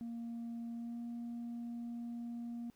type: tone with pitch glide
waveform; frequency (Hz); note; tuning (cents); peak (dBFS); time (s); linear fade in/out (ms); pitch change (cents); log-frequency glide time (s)
sine; 233.1 to 236.1; A#3 to A#3; 0 to +22; -38; 0.01-2.7; 0; +22; 0.73-1
effects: tanh soft clip ceiling -39 dBFS + pink hiss -73 dBFS RMS until 2.75 s